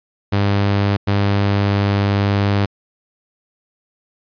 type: tone bursts at uneven times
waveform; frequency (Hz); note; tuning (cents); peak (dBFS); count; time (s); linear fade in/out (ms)
sawtooth; 100.5; G2; +44; -10; 2; 0.32-0.97 / 1.07-2.66; 10
effects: resampled to 11025 Hz